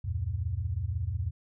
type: tone cluster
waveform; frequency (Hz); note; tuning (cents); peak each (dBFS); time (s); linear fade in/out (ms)
sine; 74 / 90.2 / 116.1; D2 / F#2 / A#2; +14 / -44 / -7; -35 / -31 / -35; 0.04-1.31; 10
effects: none